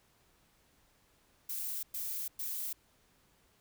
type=noise bursts; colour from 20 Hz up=violet; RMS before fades=-38 dBFS; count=3; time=1.49-2.73 s; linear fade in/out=5 ms; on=340 ms; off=110 ms; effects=pink hiss -69 dBFS RMS until 3.6 s